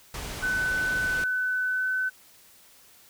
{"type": "low-pass noise", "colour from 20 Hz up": "pink", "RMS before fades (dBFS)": -36, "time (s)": [0.14, 1.24], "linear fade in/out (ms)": 2, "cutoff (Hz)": 11000, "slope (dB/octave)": 12}
{"type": "tone with pitch glide", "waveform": "sine", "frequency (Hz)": [1505, 1514.6], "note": ["F#6", "F#6"], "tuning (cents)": [29, 40], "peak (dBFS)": -24, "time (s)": [0.42, 2.1], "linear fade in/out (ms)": 20, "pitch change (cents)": 11, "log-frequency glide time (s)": [1.67, 1.88]}
{"effects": ["white hiss -55 dBFS RMS until 3.09 s"]}